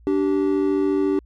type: tone pair together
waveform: triangle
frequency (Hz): 291.9 / 386.1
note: D4 / G4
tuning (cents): -10 / -26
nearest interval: perfect fourth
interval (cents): 484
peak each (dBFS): -18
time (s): 0.07-1.19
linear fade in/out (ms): 0
effects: added 58 Hz sine -46 dBFS peak until 1.25 s + MP3 96 kbps